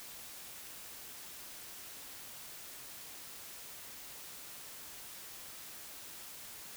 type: silence
effects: white hiss -49 dBFS RMS until 6.76 s